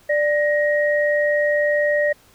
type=tone pair together; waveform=sine; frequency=590.2 / 1882 Hz; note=D5 / A#6; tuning=+8 / +16 cents; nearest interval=octave + minor sixth; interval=2008 cents; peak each=-17 / -21 dBFS; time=0.09-2.13 s; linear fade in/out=10 ms; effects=pink hiss -53 dBFS RMS until 2.34 s